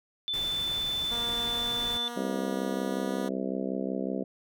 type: tone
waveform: sine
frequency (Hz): 3520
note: A7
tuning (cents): 0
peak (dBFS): -28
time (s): 0.28-2.08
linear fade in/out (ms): 0
type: noise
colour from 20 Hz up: pink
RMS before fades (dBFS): -41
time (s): 0.33-1.98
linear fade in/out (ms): 10
type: tone with pitch glide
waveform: 10% pulse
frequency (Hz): 236 to 243.3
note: A#3 to B3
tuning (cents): +22 to -26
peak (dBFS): -28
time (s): 1.11-3.29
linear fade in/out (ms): 10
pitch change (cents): +52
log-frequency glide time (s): 1.43-3.17
type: harmonic tone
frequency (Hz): 65.41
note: C2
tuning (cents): 0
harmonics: 3 / 4 / 5 / 6 / 7 / 8 / 9 / 10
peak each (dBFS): -34 / -34 / -39 / -37 / -40 / -38 / -43 / -41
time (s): 2.16-4.24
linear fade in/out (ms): 10
effects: none